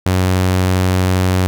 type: tone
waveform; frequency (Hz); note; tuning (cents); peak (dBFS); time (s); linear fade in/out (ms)
sawtooth; 92.5; F#2; 0; -8; 0.06-1.47; 0
effects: none